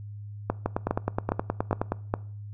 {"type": "two click trains", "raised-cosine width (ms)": 1, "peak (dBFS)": [-11, -10], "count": [13, 5], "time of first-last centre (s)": [[0.66, 1.921], [0.5, 2.139]], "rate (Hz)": [9.52, 2.44], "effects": ["noise-tail reverb RT60 0.5 s tail -21 dB re dry", "added 103 Hz sine -37 dBFS peak until 2.53 s"]}